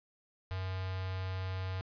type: tone with notch filter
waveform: square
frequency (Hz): 93.7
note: F#2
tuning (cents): +22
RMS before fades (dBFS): -37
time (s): 0.51-1.81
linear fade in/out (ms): 0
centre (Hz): 250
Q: 0.51
effects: resampled to 11025 Hz + 11-bit